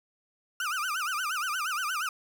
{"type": "tone with vibrato", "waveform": "35% pulse", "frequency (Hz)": 1347, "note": "E6", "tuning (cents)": 37, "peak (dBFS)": -27, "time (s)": [0.6, 2.09], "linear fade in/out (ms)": 2, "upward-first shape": "sine", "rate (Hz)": 8.5, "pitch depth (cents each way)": 230, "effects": []}